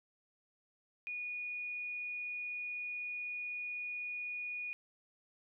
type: tone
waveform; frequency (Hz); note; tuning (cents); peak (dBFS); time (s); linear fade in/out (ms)
sine; 2456; D#7; -23; -38; 1.07-4.73; 0
effects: none